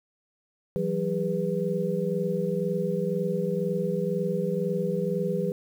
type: tone cluster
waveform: sine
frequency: 167.6 / 189.6 / 405.5 / 493.7 Hz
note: E3 / F#3 / G#4 / B4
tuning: +29 / +43 / -41 / -1 cents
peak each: -30 dBFS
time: 0.76-5.52 s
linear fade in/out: 0 ms
effects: 9-bit